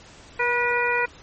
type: harmonic tone with a mistuned harmonic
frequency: 485.4 Hz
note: B4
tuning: 30 cents flat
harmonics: 1 / 2 / 3 / 4 / 5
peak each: -26 / -26 / -26 / -26 / -26 dBFS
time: 0.39-1.06 s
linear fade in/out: 10 ms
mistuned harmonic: 1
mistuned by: -18 cents
effects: pink hiss -47 dBFS RMS until 1.22 s + MP3 32 kbps